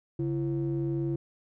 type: ring-modulated tone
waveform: triangle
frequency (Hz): 98.6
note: G2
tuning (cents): +11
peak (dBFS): -22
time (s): 0.19-1.16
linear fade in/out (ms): 5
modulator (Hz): 238
effects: none